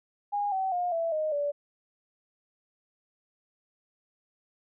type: tone with pitch steps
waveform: sine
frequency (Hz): 818 / 763.2 / 712.1 / 664.4 / 619.9 / 578.4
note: G#5 / G5 / F5 / E5 / D#5 / D5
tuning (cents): -26 / -47 / +33 / +13 / -7 / -27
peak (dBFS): -26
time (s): 0.32-1.52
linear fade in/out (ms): 20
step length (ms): 200
effects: none

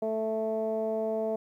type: tone with low-pass filter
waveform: 15% pulse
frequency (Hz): 220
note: A3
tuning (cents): 0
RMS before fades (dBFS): -30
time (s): 0.02-1.36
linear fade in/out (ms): 5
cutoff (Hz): 590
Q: 5.2
effects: 11-bit

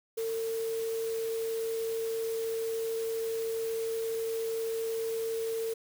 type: tone in noise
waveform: sine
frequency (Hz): 452.1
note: A4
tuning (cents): +47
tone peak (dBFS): -30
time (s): 0.17-5.74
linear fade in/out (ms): 10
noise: white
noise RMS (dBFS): -45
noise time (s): 0.17-5.74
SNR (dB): +12
effects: none

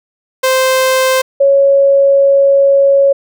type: tone pair in turn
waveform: sawtooth / sine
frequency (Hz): 521 / 553.9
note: C5 / C#5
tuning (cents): -7 / -1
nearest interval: minor second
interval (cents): 106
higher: second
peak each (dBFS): -5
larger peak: neither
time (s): 0.43-1.22 / 1.4-3.13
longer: second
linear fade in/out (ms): 10
effects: none

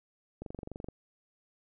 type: click train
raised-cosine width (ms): 2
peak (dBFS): -27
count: 12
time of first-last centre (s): 0.42-0.886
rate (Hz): 23.6
effects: none

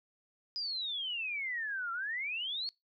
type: exponential two-way sweep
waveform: sine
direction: down then up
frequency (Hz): 5000 to 1346 to 4463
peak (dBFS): -34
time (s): 0.56-2.69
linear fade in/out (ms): 0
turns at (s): 1.92
effects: noise-tail reverb RT60 0.2 s tail -24 dB re dry

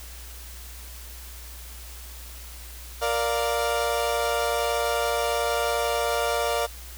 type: chord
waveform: 30% pulse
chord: Bb major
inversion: none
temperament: equal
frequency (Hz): 466.2 / 587.3 / 698.5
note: Bb4 / D5 / F5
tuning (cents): 0 / 0 / 0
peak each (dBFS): -25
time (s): 3.01-6.67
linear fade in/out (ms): 20
effects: added 60 Hz sine -40 dBFS peak until 6.97 s + white hiss -44 dBFS RMS until 6.97 s

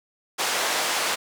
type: band-pass noise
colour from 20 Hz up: pink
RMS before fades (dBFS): -25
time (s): 0.38-1.16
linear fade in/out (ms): 20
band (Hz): 620 to 9300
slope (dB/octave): 12
effects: none

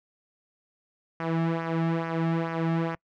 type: tone with flanger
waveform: sawtooth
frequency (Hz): 164.81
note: E3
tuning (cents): 0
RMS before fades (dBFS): -27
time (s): 1.2-2.95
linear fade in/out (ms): 0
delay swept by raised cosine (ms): 0.25 to 2.05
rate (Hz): 2.3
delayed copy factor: -0.65
effects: noise-tail reverb RT60 0.1 s tail -26 dB re dry + low-pass 2000 Hz 12 dB/octave

